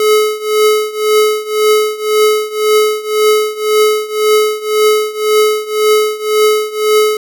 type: tone with tremolo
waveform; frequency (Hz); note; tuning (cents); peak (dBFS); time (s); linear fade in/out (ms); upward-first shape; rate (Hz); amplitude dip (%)
square; 427.5; A4; -50; -6; 0-7.17; 2; triangle; 1.9; 90
effects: none